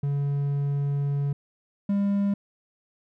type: tone pair in turn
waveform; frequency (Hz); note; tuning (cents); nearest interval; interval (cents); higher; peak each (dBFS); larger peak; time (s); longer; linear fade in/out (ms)
triangle; 141.8 / 200.5; C#3 / G3; +40 / +39; tritone; 599; second; -21 / -19; second; 0.03-1.33 / 1.89-2.34; first; 5
effects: none